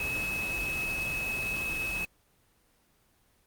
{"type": "tone in noise", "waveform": "sine", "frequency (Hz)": 2575, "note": "E7", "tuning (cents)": -41, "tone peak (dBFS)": -30, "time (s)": [0, 2.05], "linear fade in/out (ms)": 2, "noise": "pink", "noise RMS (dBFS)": -38, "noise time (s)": [0, 2.05], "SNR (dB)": 5, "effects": ["pink hiss -67 dBFS RMS until 3.46 s", "Opus 24 kbps"]}